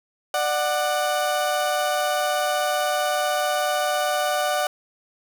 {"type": "tone pair together", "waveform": "30% pulse", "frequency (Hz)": [595, 739.8], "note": ["D5", "F#5"], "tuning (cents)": [22, 0], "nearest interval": "major third", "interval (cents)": 378, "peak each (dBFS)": -21, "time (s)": [0.34, 4.67], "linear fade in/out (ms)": 2, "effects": []}